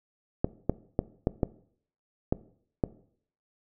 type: clicks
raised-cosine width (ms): 2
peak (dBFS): -10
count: 7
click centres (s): 0.445 / 0.696 / 0.991 / 1.271 / 1.432 / 2.325 / 2.838
effects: noise-tail reverb RT60 0.6 s tail -19 dB re dry